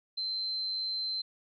sine tone, 4099 Hz, C8, 36 cents flat, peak -31 dBFS, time 0.17-1.22 s, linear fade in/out 10 ms, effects none

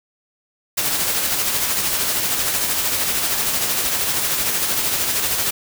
white noise with tremolo, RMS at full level -19 dBFS, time 0.77-5.51 s, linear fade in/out 10 ms, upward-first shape sine, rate 13 Hz, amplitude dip 35%, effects none

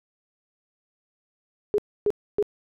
sine tone bursts, 415 Hz, G#4, 1 cent flat, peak -18 dBFS, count 3, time 1.74-2.426 s, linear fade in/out 0 ms, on 42 ms, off 280 ms, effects none

